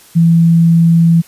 sine tone, 166.8 Hz, E3, 21 cents sharp, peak -5 dBFS, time 0.15-1.22 s, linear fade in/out 20 ms, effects white hiss -42 dBFS RMS until 1.27 s + resampled to 32000 Hz

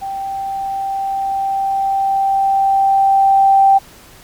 sine tone with level ramp, 782 Hz, G5, 4 cents flat, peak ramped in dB -21 to -6 dBFS, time 0.01-3.79 s, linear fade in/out 20 ms, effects pink hiss -42 dBFS RMS until 4.23 s + Opus 48 kbps

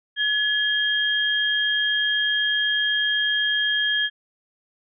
sine tone pair together, 1700 / 3224 Hz, G#6 / G7, +40 / +48 cents, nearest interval major seventh, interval 1108 cents, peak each -22 dBFS, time 0.16-4.1 s, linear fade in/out 50 ms, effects none

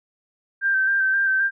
sine tone with vibrato, 1568 Hz, G6, in tune, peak -17 dBFS, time 0.61-1.51 s, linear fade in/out 50 ms, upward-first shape square, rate 3.8 Hz, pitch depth 23 cents each way, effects none

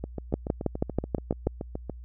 two click trains, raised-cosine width 2 ms, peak -11 / -19 dBFS, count 8 / 14, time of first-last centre 0.34-1.471 / 0.04-1.897 s, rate 6.19 / 7 Hz, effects added 60 Hz sine -40 dBFS peak until 2.04 s

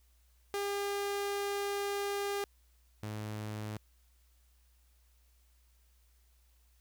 sawtooth tone pair in turn, 402.7 / 106.66 Hz, G4 / G#2, +47 / +47 cents, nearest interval octave + major seventh, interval 2300 cents, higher first, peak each -29 / -34 dBFS, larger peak first, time 0.54-2.44 / 3.03-3.77 s, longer first, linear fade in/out 0 ms, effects added 60 Hz sine -64 dBFS peak until 6.8 s + white hiss -73 dBFS RMS until 6.8 s

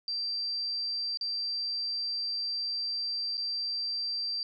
sine tone with dropouts, 4699 Hz, D8, in tune, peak -30 dBFS, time 0.08-4.43 s, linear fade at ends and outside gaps 1 ms, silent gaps 1.173-1.211 / 3.371-3.378 s, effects none

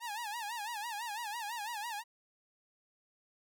sawtooth tone with vibrato, 886 Hz, A5, 12 cents sharp, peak -34 dBFS, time 0-2.04 s, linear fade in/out 50 ms, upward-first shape sine, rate 6 Hz, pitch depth 150 cents each way, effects none

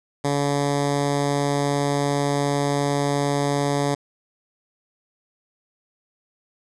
10% pulse tone with notch filter, 142.7 Hz, D3, 49 cents flat, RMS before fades -22 dBFS, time 0.24-3.95 s, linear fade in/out 10 ms, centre 2600 Hz, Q 1.5, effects resampled to 22050 Hz + 8-bit

